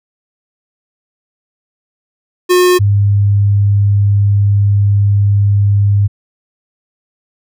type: tone pair in turn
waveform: square / sine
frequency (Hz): 360.8 / 101.25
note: F#4 / G#2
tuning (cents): -44 / -43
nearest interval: octave + minor seventh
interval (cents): 2199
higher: first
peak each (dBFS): -7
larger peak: neither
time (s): 2.49-2.79 / 2.79-6.08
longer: second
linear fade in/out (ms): 20
effects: none